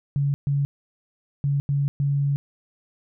sine tone bursts at uneven times, 141.2 Hz, C#3, 32 cents sharp, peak -19 dBFS, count 5, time 0.16-0.34 / 0.47-0.65 / 1.44-1.6 / 1.69-1.88 / 2-2.36 s, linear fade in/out 0 ms, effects none

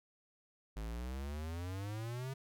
square exponential sweep, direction up, 51.91 to 136.5 Hz, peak -40 dBFS, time 0.76-2.34 s, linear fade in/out 10 ms, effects none

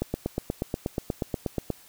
click train, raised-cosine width 2 ms, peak -13 dBFS, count 15, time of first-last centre 0.02-1.703 s, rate 8.32 Hz, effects white hiss -53 dBFS RMS until 1.88 s

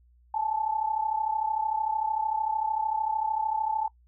sine tone pair together, 846.7 / 880 Hz, G#5 / A5, +33 / 0 cents, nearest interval minor second, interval 67 cents, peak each -30 / -27 dBFS, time 0.34-3.88 s, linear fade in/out 5 ms, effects noise-tail reverb RT60 0.1 s tail -21 dB re dry + added 60 Hz sine -57 dBFS peak until 4.07 s

